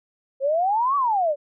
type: exponential two-way sweep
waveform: sine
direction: up then down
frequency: 523.3 to 1160 to 559 Hz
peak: -18 dBFS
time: 0.4-1.36 s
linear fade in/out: 50 ms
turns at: 0.96 s
effects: none